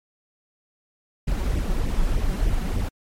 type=noise with flanger; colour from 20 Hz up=brown; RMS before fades=-22 dBFS; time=1.27-2.89 s; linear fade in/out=10 ms; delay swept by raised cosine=0.35 to 5.35 ms; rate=3.3 Hz; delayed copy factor=+0.75; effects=MP3 64 kbps